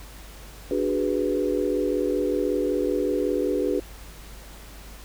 sine chord, G# half-diminished seventh, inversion second, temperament equal, 293.7 / 370 / 415.3 / 493.9 Hz, D4 / F#4 / G#4 / B4, 0 / 0 / 0 / 0 cents, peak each -27 dBFS, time 0.71-3.8 s, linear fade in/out 2 ms, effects added 50 Hz sine -42 dBFS peak until 5.04 s + pink hiss -46 dBFS RMS until 5.04 s

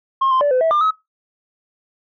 sine tone with pitch steps, 1071 / 1043 / 580 / 509 / 651 / 1198 / 1279 Hz, C6 / C6 / D5 / C5 / E5 / D6 / D#6, +40 / -6 / -22 / -48 / -22 / +34 / +47 cents, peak -11 dBFS, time 0.21-0.91 s, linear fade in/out 10 ms, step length 100 ms, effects noise-tail reverb RT60 0.2 s tail -22 dB re dry + tanh soft clip ceiling -11 dBFS

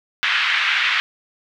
pink band-pass noise, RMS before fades -19 dBFS, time 0.23-1 s, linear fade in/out 0 ms, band 1500 to 3200 Hz, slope 24 dB/octave, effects none

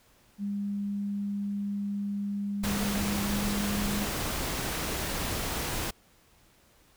sine tone with pitch glide, 202 to 203.9 Hz, G#3 to G#3, -48 to -32 cents, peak -29 dBFS, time 0.38-4.08 s, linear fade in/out 50 ms, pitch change +16 cents, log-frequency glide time 2.72-3.78 s
pink noise, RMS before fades -32 dBFS, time 2.63-5.91 s, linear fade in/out 10 ms
effects pink hiss -62 dBFS RMS until 6.96 s

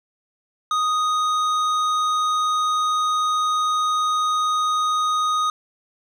sine tone with hard clipping, 1244.5 Hz, D#6, in tune, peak -20 dBFS, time 0.71-5.5 s, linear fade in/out 2 ms, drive 10 dB, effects none

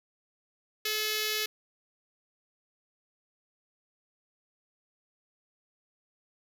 5% pulse tone with notch filter, 429.5 Hz, A4, 42 cents flat, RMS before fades -31 dBFS, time 0.85-1.46 s, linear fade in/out 5 ms, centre 910 Hz, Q 0.62, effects none

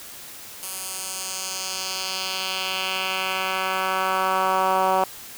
10% pulse tone with band-pass filter sweep, 188.6 Hz, F#3, 33 cents sharp, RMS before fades -25 dBFS, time 0.63-5.04 s, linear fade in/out 0 ms, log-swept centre 11000 to 830 Hz, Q 1.5, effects white hiss -40 dBFS RMS until 5.37 s

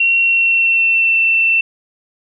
sine tone with pitch glide, 2733 to 2684 Hz, F7 to E7, -38 to +31 cents, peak -10 dBFS, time 0-1.61 s, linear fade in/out 5 ms, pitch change -31 cents, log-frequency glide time 0.2-1.18 s, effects none

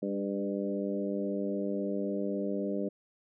harmonic tone with a mistuned harmonic, 99.8 Hz, G2, 32 cents sharp, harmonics 2 / 3 / 4 / 5 / 6, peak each -34 / -36 / -37 / -38 / -39 dBFS, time 0.02-2.89 s, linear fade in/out 10 ms, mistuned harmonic 3, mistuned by -21 cents, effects none

